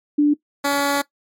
sine / 10% pulse tone pair in turn, 293.7 / 282.9 Hz, D4 / C#4, 0 / +35 cents, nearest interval minor second, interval 65 cents, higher first, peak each -11 / -9 dBFS, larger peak second, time 0.18-0.34 / 0.64-1.02 s, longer second, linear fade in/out 10 ms, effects noise-tail reverb RT60 0.1 s tail -18 dB re dry + MP3 64 kbps

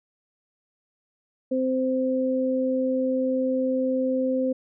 sine tone pair together, 259.5 / 519 Hz, C4 / C5, -14 / -14 cents, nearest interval octave, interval 1200 cents, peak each -24 dBFS, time 1.51-4.53 s, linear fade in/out 10 ms, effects none

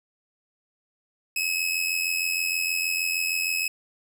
sawtooth tone with amplitude modulation, 2567 Hz, E7, 47 cents flat, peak -18 dBFS, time 1.36-3.68 s, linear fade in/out 5 ms, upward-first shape sine, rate 86.4 Hz, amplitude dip 60%, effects none

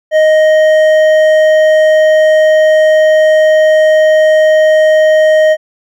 triangle tone with hard clipping, 623 Hz, D#5, 2 cents sharp, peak -6 dBFS, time 0.11-5.57 s, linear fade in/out 50 ms, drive 11 dB, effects none

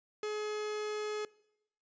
45% pulse tone, 423.5 Hz, G#4, 34 cents sharp, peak -34 dBFS, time 0.23-1.25 s, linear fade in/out 2 ms, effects noise-tail reverb RT60 0.8 s tail -22 dB re dry + resampled to 16000 Hz

